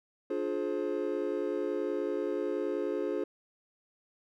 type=chord; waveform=triangle; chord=D half-diminished seventh; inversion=none; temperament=just; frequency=293.7 / 352.4 / 422.9 / 528.6 Hz; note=D4 / F4 / Ab4 / C5; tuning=0 / +16 / +31 / +18 cents; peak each=-35 / -33 / -32 / -35 dBFS; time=0.3-3.24 s; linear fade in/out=5 ms; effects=none